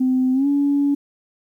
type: tone with pitch glide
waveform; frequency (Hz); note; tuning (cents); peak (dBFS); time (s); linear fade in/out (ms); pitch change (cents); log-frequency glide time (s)
sine; 257.3 to 283.8; C4 to C#4; -29 to +41; -14; 0-0.95; 10; +170; 0.33-0.47
effects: tanh soft clip ceiling -10 dBFS + 9-bit